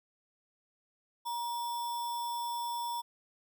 sine tone with sample-and-hold, 950 Hz, A#5, 33 cents sharp, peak -33 dBFS, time 1.25-3.02 s, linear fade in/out 20 ms, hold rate 4410 Hz, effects none

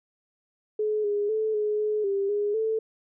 sine tone with pitch steps, 426.6 / 411.1 / 435.9 / 421.8 / 425 / 395.8 / 412.5 / 441.7 Hz, G#4 / G#4 / A4 / G#4 / G#4 / G4 / G#4 / A4, +46 / -18 / -16 / +27 / +40 / +17 / -12 / +7 cents, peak -23 dBFS, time 0.79-2.79 s, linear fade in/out 5 ms, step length 250 ms, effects none

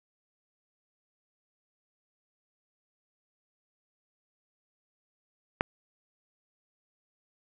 click, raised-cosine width 0.5 ms, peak -9 dBFS, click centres 5.609 s, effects none

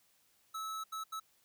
square tone bursts at uneven times, 1300 Hz, E6, 24 cents flat, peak -39 dBFS, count 3, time 0.54-0.84 / 0.92-1.04 / 1.12-1.2 s, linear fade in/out 10 ms, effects white hiss -71 dBFS RMS until 1.44 s

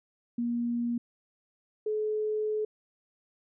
sine tone pair in turn, 237.6 / 428.3 Hz, A#3 / A4, +33 / -47 cents, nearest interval minor seventh, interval 1020 cents, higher second, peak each -27 dBFS, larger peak neither, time 0.38-0.98 / 1.86-2.65 s, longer second, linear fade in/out 5 ms, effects none

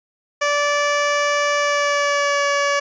15% pulse tone with pitch glide, 581 to 569.4 Hz, D5 to C#5, -19 to +46 cents, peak -10 dBFS, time 0.41-2.8 s, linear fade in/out 10 ms, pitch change -35 cents, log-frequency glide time 1.58-2.46 s, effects resampled to 16000 Hz

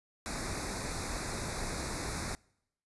pink band-stop noise, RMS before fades -37 dBFS, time 0.26-2.35 s, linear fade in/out 0 ms, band 2500 to 3700 Hz, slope 96 dB/octave, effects noise-tail reverb RT60 0.8 s tail -26 dB re dry + resampled to 24000 Hz

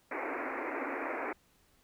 pink band-pass noise, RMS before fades -37 dBFS, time 0.11-1.33 s, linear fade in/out 5 ms, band 260 to 2400 Hz, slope 96 dB/octave, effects pink hiss -68 dBFS RMS until 1.83 s

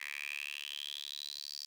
10% pulse tone with high-pass filter sweep, 72.3 Hz, D2, 27 cents flat, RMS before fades -43 dBFS, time 0-1.66 s, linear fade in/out 10 ms, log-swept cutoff 2100 to 4900 Hz, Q 8.3, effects none

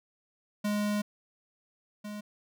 square tone pair in turn, 207.7 / 208.6 Hz, G#3 / G#3, 0 / +8 cents, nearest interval unison, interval 8 cents, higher second, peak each -28 / -38 dBFS, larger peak first, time 0.64-1.02 / 2.04-2.21 s, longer first, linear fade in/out 10 ms, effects none

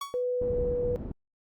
45% pulse tone with exponential decay, 1122 Hz, C#6, 21 cents sharp, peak -30 dBFS, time 0.01-0.24 s, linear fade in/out 5 ms, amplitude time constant 48 ms
sine tone with pitch glide, 495.8 to 488.7 Hz, B4 to B4, +7 to -18 cents, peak -26 dBFS, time 0.14-0.96 s, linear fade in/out 0 ms, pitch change -25 cents, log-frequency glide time 0.38-0.56 s
pink low-pass noise, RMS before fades -35 dBFS, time 0.41-1.12 s, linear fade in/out 5 ms, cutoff 340 Hz, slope 12 dB/octave
effects Opus 48 kbps

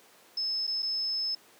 sine tone with dropouts, 5220 Hz, E8, 18 cents flat, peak -28 dBFS, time 0.37-1.35 s, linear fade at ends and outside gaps 5 ms, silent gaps 0.669-0.675 / 0.823-0.827 s, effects pink hiss -57 dBFS RMS until 1.59 s + high-pass 300 Hz 12 dB/octave

